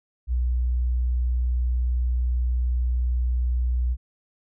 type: tone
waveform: sine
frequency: 61.3 Hz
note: B1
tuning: 12 cents flat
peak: -20 dBFS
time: 0.27-3.97 s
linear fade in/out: 50 ms
effects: none